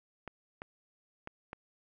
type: clicks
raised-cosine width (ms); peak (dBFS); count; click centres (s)
0.5; -26; 4; 0.277 / 0.619 / 1.274 / 1.531
effects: none